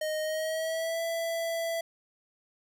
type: tone with pitch glide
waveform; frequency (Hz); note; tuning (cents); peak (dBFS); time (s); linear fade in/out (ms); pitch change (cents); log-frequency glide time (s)
square; 620 to 664.5; D#5 to E5; -6 to +14; -30; 0.01-1.81; 5; +120; 0.22-1.02
effects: none